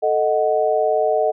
sine chord, D# diminished, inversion second, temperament equal, 440 / 622.3 / 740 Hz, A4 / D#5 / F#5, 0 / 0 / 0 cents, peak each -20 / -18 / -21 dBFS, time 0.02-1.32 s, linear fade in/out 20 ms, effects none

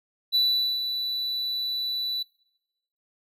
triangle tone with ADSR envelope, 3966 Hz, B7, 7 cents sharp, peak -17 dBFS, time 0.32-2.23 s, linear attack 32 ms, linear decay 440 ms, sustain -8 dB, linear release 8 ms, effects noise-tail reverb RT60 1.0 s tail -24 dB re dry

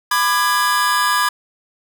45% pulse chord, G# diminished, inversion first, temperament just, 996.7 / 1196.1 / 1661.2 Hz, B5 / D6 / G#6, +16 / +31 / 0 cents, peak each -19 dBFS, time 0.11-1.29 s, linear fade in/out 5 ms, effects none

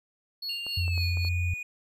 triangle tone with tremolo, 4362 Hz, C#8, 29 cents flat, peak -29 dBFS, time 0.42-1.29 s, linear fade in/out 5 ms, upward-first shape triangle, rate 3.7 Hz, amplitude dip 85%
triangle tone with pitch glide, 2794 to 2461 Hz, F7 to D#7, 0 to -20 cents, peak -32 dBFS, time 0.49-1.63 s, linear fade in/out 5 ms, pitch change -220 cents, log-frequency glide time 0.78-1.04 s
clicks, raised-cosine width 1 ms, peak -30 dBFS, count 5, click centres 0.666 / 0.88 / 0.978 / 1.172 / 1.249 s
sine tone, 87.31 Hz, F2, in tune, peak -25 dBFS, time 0.77-1.54 s, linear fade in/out 5 ms
effects none

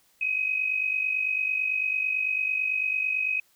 sine tone pair together, 2491 / 2540 Hz, D#7 / D#7, +1 / +35 cents, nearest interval unison, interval 34 cents, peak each -30 / -25 dBFS, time 0.21-3.4 s, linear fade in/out 5 ms, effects white hiss -64 dBFS RMS until 3.55 s

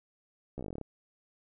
slowing click train, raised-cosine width 2 ms, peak -26 dBFS, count 12, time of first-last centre 0.58-0.813 s, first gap 14 ms, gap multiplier 1.08, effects none

